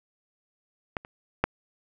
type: clicks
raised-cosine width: 0.5 ms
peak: -14 / -29 / -6 dBFS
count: 3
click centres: 0.968 / 1.049 / 1.44 s
effects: none